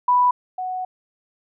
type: tone pair in turn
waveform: sine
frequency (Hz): 987.8 / 740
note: B5 / F#5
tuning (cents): 0 / 0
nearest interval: perfect fourth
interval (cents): 500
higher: first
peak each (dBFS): -13 / -24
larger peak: first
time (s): 0.08-0.31 / 0.58-0.85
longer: second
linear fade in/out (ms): 5
effects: none